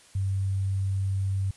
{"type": "tone with sample-and-hold", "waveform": "sine", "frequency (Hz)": 96.8, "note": "G2", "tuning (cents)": -21, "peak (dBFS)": -24, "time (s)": [0.15, 1.51], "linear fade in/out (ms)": 5, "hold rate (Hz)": 8820, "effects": ["white hiss -55 dBFS RMS until 1.56 s", "resampled to 24000 Hz"]}